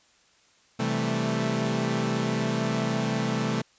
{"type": "chord", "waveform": "sawtooth", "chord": "A minor seventh", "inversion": "first", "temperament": "equal", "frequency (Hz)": [130.81, 164.81, 196, 220], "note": ["C3", "E3", "G3", "A3"], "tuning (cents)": [0, 0, 0, 0], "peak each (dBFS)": [-26, -28, -29, -24], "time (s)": [0.79, 3.62], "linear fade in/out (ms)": 10, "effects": ["white hiss -61 dBFS RMS until 3.78 s", "resampled to 16000 Hz"]}